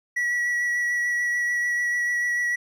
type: tone with vibrato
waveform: triangle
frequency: 1934 Hz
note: B6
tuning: 37 cents flat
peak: -20 dBFS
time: 0.16-2.56 s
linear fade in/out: 10 ms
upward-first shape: sine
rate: 6.8 Hz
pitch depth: 12 cents each way
effects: none